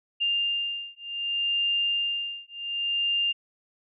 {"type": "beating tone pair", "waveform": "sine", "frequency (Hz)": [2800, 2800.66], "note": ["F7", "F7"], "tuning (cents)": [4, 4], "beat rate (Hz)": 0.66, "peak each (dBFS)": -28, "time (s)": [0.2, 3.33], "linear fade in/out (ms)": 20, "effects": []}